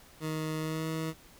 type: tone with pitch glide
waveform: 20% pulse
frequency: 156.8 to 159.82 Hz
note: D#3 to D#3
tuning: +14 to +47 cents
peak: -27 dBFS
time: 0.2-1.14 s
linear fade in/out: 50 ms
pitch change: +33 cents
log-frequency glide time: 0.6-0.88 s
effects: pink hiss -56 dBFS RMS until 1.39 s